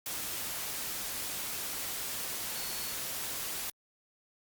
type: tone in noise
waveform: sine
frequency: 4385 Hz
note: C#8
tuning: 20 cents flat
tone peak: -45 dBFS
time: 2.55-2.94 s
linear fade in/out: 2 ms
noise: white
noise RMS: -37 dBFS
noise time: 0.06-3.7 s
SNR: -11 dB
effects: Opus 48 kbps